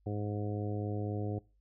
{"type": "harmonic tone", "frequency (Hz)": 103.83, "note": "G#2", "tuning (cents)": 0, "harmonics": [1, 2, 3, 4, 5, 6, 7], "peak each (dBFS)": [-35, -42, -41, -42, -45, -51, -47], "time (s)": [0.06, 1.39], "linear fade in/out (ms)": 5, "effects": ["noise-tail reverb RT60 0.3 s tail -22 dB re dry", "added 50 Hz sine -66 dBFS peak until 1.6 s"]}